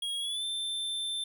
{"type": "tone with pitch glide", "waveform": "square", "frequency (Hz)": [3298, 3555], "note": ["G#7", "A7"], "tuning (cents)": [-13, 17], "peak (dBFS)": -32, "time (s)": [0.02, 1.24], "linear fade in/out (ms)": 5, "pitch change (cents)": 130, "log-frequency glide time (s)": [0.19, 0.44], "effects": []}